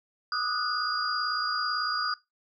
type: tone cluster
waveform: sine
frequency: 1203 / 1261 / 1471 / 4831 Hz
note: D6 / D#6 / F#6 / D8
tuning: +41 / +23 / -11 / +48 cents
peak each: -35 / -32 / -32 / -31 dBFS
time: 0.32-2.14 s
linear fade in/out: 2 ms
effects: noise-tail reverb RT60 0.2 s tail -18 dB re dry